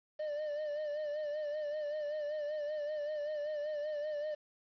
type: tone with vibrato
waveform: triangle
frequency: 599 Hz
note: D5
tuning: 34 cents sharp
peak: -33 dBFS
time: 0.19-4.35 s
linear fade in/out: 10 ms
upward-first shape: sine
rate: 5.2 Hz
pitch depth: 53 cents each way
effects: resampled to 11025 Hz + 10-bit